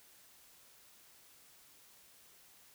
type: silence
effects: white hiss -62 dBFS RMS until 2.74 s